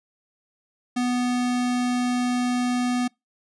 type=tone; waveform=square; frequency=246.9 Hz; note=B3; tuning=in tune; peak=-22 dBFS; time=0.96-3.08 s; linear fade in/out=10 ms; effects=noise-tail reverb RT60 0.2 s tail -26 dB re dry + resampled to 22050 Hz